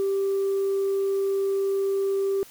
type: tone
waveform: sine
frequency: 392 Hz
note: G4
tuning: in tune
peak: -20 dBFS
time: 0-2.43 s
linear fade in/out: 0 ms
effects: tanh soft clip ceiling -19 dBFS + white hiss -49 dBFS RMS until 2.5 s